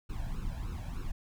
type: noise with flanger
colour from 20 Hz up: brown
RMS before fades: -36 dBFS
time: 0.09-1.12 s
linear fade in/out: 10 ms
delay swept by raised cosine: 0.74 to 1.26 ms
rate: 3.3 Hz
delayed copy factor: +0.9
effects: none